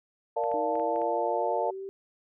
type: chord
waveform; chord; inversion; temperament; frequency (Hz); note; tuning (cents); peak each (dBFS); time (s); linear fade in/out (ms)
sine; Bb major seventh; none; equal; 466.2 / 587.3 / 698.5 / 880; Bb4 / D5 / F5 / A5; 0 / 0 / 0 / 0; -31; 0.36-1.71; 10
type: clicks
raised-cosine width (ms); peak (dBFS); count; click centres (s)
0.5; -33; 6; 0.438 / 0.516 / 0.755 / 0.797 / 0.96 / 1.017
type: linear sweep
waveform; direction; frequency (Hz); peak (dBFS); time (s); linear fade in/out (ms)
sine; up; 307.2 to 392; -35; 0.54-1.89; 0
effects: none